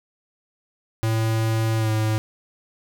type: tone with pitch glide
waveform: square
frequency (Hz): 111.8 to 109.06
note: A2 to A2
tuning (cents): +28 to -15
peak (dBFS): -20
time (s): 1.03-2.18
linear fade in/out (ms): 0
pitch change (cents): -43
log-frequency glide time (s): 1.77-1.9
effects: none